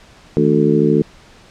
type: harmonic tone with a mistuned harmonic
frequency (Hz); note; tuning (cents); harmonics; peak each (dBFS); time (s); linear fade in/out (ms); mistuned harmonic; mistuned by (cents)
73.42; D2; 0; 2 / 3 / 4 / 5 / 6; -17 / -17 / -17 / -17 / -17; 0.37-1.02; 0; 2; +130
effects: pink hiss -45 dBFS RMS until 1.5 s + low-pass 6000 Hz 12 dB/octave